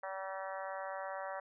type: harmonic tone with a mistuned harmonic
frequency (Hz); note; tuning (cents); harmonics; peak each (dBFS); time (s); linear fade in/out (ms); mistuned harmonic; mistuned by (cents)
191.6; G3; -39; 3 / 4 / 5 / 6 / 7 / 8 / 9 / 10; -43 / -45 / -47 / -49 / -50 / -51 / -52 / -53; 0.03-1.4; 5; 9; +16
effects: none